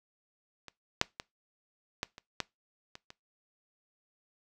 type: clicks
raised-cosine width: 0.2 ms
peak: -27 / -6 / -20 / -14 / -29 / -13 / -27 / -29 dBFS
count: 8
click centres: 0.683 / 1.014 / 1.199 / 2.031 / 2.181 / 2.403 / 2.954 / 3.104 s
effects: noise-tail reverb RT60 0.2 s tail -22 dB re dry